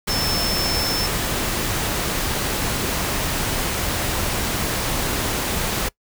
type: tone in noise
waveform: sine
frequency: 5300 Hz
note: E8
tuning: 9 cents sharp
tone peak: -23 dBFS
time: 0.09-1.07 s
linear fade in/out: 10 ms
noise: pink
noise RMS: -23 dBFS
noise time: 0.07-5.89 s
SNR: -3 dB
effects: noise-tail reverb RT60 0.1 s tail -23 dB re dry